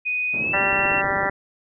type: tone with pitch glide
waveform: sine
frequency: 2489 to 2714 Hz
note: D#7 to E7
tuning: 0 to +50 cents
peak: -21 dBFS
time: 0.05-1.02 s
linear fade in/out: 20 ms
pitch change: +150 cents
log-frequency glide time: 0.36-0.59 s
type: band-pass noise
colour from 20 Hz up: pink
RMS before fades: -34 dBFS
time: 0.33-1.28 s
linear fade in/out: 10 ms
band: 150 to 490 Hz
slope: 12 dB/octave
type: harmonic tone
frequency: 196 Hz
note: G3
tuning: in tune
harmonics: 2 / 3 / 4 / 5 / 6 / 7 / 8 / 9 / 10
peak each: -34 / -28 / -27 / -30 / -34 / -28 / -32 / -27 / -27 dBFS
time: 0.53-1.3 s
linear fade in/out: 10 ms
type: click train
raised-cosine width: 2 ms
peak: -21 dBFS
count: 10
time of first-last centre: 0.73-1.296 s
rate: 15.9 Hz
effects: none